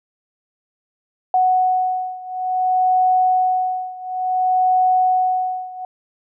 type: beating tone pair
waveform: sine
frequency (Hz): 740 / 740.57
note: F#5 / F#5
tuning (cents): 0 / +1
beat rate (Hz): 0.57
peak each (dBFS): -17 / -19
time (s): 1.34-5.85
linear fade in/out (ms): 2
effects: none